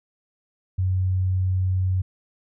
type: tone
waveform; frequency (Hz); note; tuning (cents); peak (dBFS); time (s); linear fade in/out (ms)
sine; 93; F#2; +9; -19; 0.78-2.02; 10
effects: none